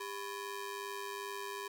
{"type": "ring-modulated tone", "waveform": "sawtooth", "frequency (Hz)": 698.5, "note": "F5", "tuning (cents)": 0, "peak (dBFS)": -33, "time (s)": [0, 1.68], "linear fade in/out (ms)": 5, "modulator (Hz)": 298, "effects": []}